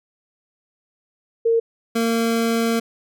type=tone pair in turn; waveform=sine / 25% pulse; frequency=458.4 / 229.2 Hz; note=A#4 / A#3; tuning=-29 / -29 cents; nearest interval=octave; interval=1200 cents; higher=first; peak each=-14 dBFS; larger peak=neither; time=1.45-1.6 / 1.95-2.8 s; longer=second; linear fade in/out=10 ms; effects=none